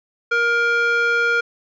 square tone with band-pass filter, 470 Hz, A#4, 14 cents sharp, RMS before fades -18 dBFS, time 0.31-1.41 s, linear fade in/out 10 ms, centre 1600 Hz, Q 2.6, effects resampled to 16000 Hz

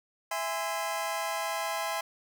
sawtooth chord, E augmented, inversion none, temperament just, 659.3 / 824.1 / 1030.1 Hz, E5 / G#5 / B#5, 0 / -14 / -27 cents, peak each -31 dBFS, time 0.31-2.01 s, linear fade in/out 5 ms, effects none

